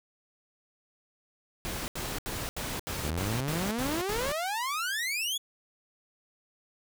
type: noise bursts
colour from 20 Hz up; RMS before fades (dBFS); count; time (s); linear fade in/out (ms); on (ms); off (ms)
pink; -35; 9; 1.65-4.32; 0; 230; 75
type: exponential sweep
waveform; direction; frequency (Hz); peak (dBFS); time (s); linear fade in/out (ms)
sawtooth; up; 69 to 3468; -26; 3.03-5.38; 10
effects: none